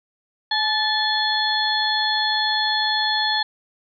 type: harmonic tone with a mistuned harmonic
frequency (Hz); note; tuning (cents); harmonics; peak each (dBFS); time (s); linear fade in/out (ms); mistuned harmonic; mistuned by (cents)
858; A5; -44; 1 / 2 / 4 / 5; -24 / -24 / -24 / -24; 0.51-3.43; 5; 2; +36
effects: none